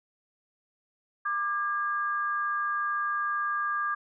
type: tone pair together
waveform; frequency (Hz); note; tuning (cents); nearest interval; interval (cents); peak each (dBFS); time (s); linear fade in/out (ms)
sine; 1189 / 1631.1; D6 / G#6; +21 / -32; perfect fourth; 547; -28 / -31; 1.25-3.95; 10
effects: none

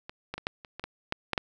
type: clicks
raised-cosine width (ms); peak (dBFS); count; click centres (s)
0.3; -23 / -18 / -21 / -12 / -28 / -22 / -18 / -12 / -11 / -10; 10; 0.095 / 0.34 / 0.38 / 0.469 / 0.648 / 0.796 / 0.84 / 1.124 / 1.333 / 1.378
effects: none

